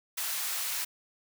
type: high-pass noise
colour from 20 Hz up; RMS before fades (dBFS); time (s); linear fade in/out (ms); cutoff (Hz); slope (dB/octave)
white; -33; 0.17-0.85; 10; 910; 12
effects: none